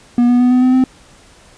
triangle tone with pitch steps, 241.2 / 244.6 / 248 / 251.4 / 255 / 258.5 Hz, B3 / B3 / B3 / B3 / C4 / C4, -41 / -16 / +7 / +31 / -44 / -21 cents, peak -6 dBFS, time 0.18-0.84 s, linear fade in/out 2 ms, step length 110 ms, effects pink hiss -45 dBFS RMS until 1.57 s + resampled to 22050 Hz

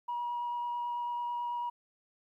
sine tone with vibrato, 960 Hz, B5, 49 cents flat, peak -31 dBFS, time 0.08-1.7 s, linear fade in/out 10 ms, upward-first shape sine, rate 9.1 Hz, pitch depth 8 cents each way, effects tanh soft clip ceiling -29 dBFS + 12-bit

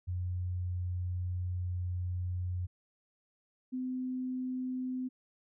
sine tone pair in turn, 89.9 / 255.4 Hz, F#2 / C4, -49 / -42 cents, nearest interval octave + tritone, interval 1807 cents, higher second, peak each -32 / -33 dBFS, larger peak first, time 0.07-2.67 / 3.72-5.09 s, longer first, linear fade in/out 20 ms, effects none

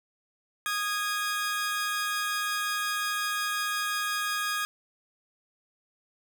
sawtooth tone pair together, 1236.1 / 1650 Hz, D#6 / G#6, -12 / -12 cents, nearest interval perfect fourth, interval 500 cents, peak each -27 dBFS, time 0.66-4.65 s, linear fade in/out 0 ms, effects none

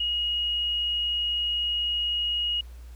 sine tone, 2884 Hz, F#7, 45 cents flat, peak -24 dBFS, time 0-2.61 s, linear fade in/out 5 ms, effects added 60 Hz sine -40 dBFS peak until 2.95 s + pink hiss -58 dBFS RMS until 2.95 s

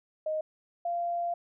sine tone pair in turn, 622.3 / 691.3 Hz, D#5 / F5, 0 / -18 cents, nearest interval major second, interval 182 cents, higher second, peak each -28 dBFS, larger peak neither, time 0.26-0.41 / 0.85-1.34 s, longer second, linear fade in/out 5 ms, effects none

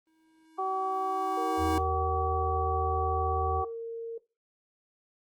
square tone with exponential growth, 320 Hz, D#4, 49 cents sharp, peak -28 dBFS, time 0.07-1.78 s, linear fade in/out 1 ms, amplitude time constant 370 ms
harmonic tone, 380.5 Hz, F#4, 48 cents sharp, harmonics 1 / 2 / 3, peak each -35 / -31 / -32 dBFS, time 0.58-3.65 s, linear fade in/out 10 ms
sine tone with pitch glide, 466.2 to 459.3 Hz, A#4 to A#4, 0 to -26 cents, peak -34 dBFS, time 1.37-4.18 s, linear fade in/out 5 ms, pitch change -26 cents, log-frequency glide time 1.93-2.85 s
sine tone, 80.1 Hz, E2, 49 cents flat, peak -31 dBFS, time 1.57-3.64 s, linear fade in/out 50 ms
effects noise-tail reverb RT60 0.3 s tail -20 dB re dry + Opus 32 kbps

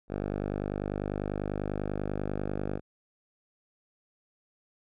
5% pulse tone with low-pass filter, 50.1 Hz, G1, 38 cents sharp, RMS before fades -33 dBFS, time 0.08-2.81 s, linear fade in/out 50 ms, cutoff 1100 Hz, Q 0.55, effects none

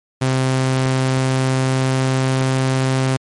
sawtooth tone with pitch glide, 130.81 to 131.64 Hz, C3 to C3, 0 to +11 cents, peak -11 dBFS, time 0.21-3.17 s, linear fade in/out 10 ms, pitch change +11 cents, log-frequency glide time 0.44-2.6 s, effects MP3 48 kbps

